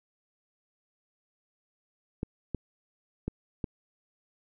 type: clicks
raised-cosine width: 3 ms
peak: -18 dBFS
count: 4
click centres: 2.231 / 2.547 / 3.28 / 3.642 s
effects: none